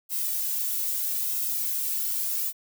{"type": "noise with flanger", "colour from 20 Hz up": "violet", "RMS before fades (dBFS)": -28, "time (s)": [0.09, 2.53], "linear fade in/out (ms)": 50, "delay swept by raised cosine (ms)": [1.7, 2.5], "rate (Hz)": 0.78, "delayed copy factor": -0.8, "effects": []}